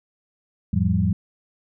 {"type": "tone cluster", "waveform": "sine", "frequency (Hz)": [85.5, 107.2, 172.8, 195.8], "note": ["F2", "A2", "F3", "G3"], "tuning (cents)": [-36, -45, -18, -2], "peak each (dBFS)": -23, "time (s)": [0.73, 1.13], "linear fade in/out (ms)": 5, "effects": []}